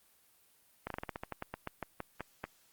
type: slowing click train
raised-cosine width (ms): 0.5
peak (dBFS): -22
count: 16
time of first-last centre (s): 0.87-2.44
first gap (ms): 33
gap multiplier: 1.15
effects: white hiss -67 dBFS RMS until 2.72 s + Opus 32 kbps